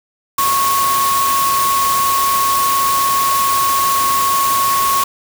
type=tone in noise; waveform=sine; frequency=1100 Hz; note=C#6; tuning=14 cents flat; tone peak=-13 dBFS; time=0.38-5.04 s; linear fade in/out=5 ms; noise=white; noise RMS=-20 dBFS; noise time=0.38-5.04 s; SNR=+4 dB; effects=none